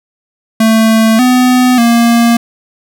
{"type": "tone with pitch steps", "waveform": "square", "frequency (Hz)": [222.4, 251.5, 234], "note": ["A3", "B3", "A#3"], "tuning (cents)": [19, 32, 7], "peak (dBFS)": -6, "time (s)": [0.6, 2.37], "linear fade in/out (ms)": 5, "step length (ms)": 590, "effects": []}